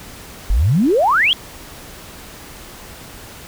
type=exponential sweep; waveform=sine; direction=up; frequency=42.14 to 3400 Hz; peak=-11 dBFS; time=0.5-1.33 s; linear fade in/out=0 ms; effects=pink hiss -37 dBFS RMS until 3.47 s